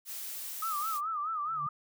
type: noise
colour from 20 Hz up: blue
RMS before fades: -40 dBFS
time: 0.05-1.01 s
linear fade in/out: 50 ms
type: tone with vibrato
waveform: sine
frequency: 1244.5 Hz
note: D#6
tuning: in tune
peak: -31 dBFS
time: 0.62-1.69 s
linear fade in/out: 5 ms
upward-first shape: sine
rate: 4.7 Hz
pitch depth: 120 cents each way
type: tone with exponential growth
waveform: sine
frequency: 146.83 Hz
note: D3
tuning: in tune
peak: -39 dBFS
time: 1.4-1.67 s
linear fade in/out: 5 ms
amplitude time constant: 57 ms
effects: none